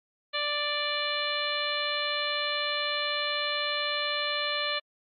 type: harmonic tone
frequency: 588 Hz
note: D5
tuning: 2 cents sharp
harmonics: 1 / 2 / 3 / 4 / 5 / 6 / 7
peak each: -35 / -35 / -35 / -35 / -35 / -35 / -35 dBFS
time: 0.33-4.8 s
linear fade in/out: 20 ms
effects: AAC 64 kbps